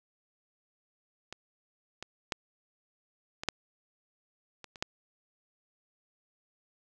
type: clicks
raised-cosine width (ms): 0.2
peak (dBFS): -23 / -22 / -13 / -20 / -9 / -27 / -29 / -13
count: 8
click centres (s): 1.326 / 2.026 / 2.322 / 3.435 / 3.487 / 4.643 / 4.758 / 4.825
effects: none